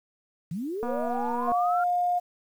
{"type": "linear sweep", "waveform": "sine", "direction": "up", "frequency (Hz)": [148.5, 1410], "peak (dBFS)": -29, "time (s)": [0.51, 1.84], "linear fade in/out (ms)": 5}
{"type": "click train", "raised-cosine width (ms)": 1, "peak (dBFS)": -20, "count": 167, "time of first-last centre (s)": [0.83, 1.519], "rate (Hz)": 241}
{"type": "tone", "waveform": "sine", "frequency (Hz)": 711, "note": "F5", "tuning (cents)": 31, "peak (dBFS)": -22, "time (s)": [1.47, 2.2], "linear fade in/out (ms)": 20}
{"effects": ["9-bit"]}